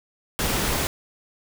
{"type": "noise", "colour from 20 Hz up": "pink", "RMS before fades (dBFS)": -24, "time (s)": [0.39, 0.87], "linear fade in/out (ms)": 0, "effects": []}